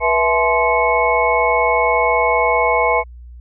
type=tone cluster; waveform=sine; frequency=486.7 / 656 / 858 / 1043 / 2202 Hz; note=B4 / E5 / A5 / C6 / C#7; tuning=-25 / -9 / -44 / -6 / -12 cents; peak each=-19 dBFS; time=0-3.04 s; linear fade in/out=50 ms; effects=added 60 Hz sine -34 dBFS peak until 3.4 s